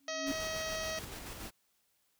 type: tone with exponential growth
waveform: sine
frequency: 277.2 Hz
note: C#4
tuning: in tune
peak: -30 dBFS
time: 0-0.32 s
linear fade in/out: 5 ms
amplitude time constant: 68 ms
type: harmonic tone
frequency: 637 Hz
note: D#5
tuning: 41 cents sharp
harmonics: 1 / 2 / 3 / 4 / 5 / 6 / 7 / 8 / 9 / 10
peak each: -39 / -46 / -43 / -48 / -47 / -50 / -47 / -50 / -46 / -49 dBFS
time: 0.08-0.99 s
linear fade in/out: 2 ms
type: noise with tremolo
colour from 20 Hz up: pink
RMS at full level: -44 dBFS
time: 0.26-1.51 s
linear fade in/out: 20 ms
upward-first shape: square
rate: 7 Hz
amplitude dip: 30%
effects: white hiss -75 dBFS RMS until 2.19 s